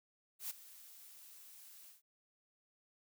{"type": "noise with ADSR envelope", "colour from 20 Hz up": "blue", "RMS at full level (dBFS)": -40, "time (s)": [0.39, 2.02], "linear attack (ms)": 110, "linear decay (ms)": 17, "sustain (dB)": -17, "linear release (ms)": 140, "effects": []}